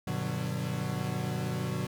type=chord; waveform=40% pulse; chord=G major seventh; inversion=none; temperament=equal with one note detuned; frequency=98 / 123.47 / 150 / 185 Hz; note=G2 / B2 / D3 / F#3; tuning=0 / 0 / +37 / 0 cents; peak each=-40 / -34 / -35 / -35 dBFS; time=0.07-1.87 s; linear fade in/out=5 ms; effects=none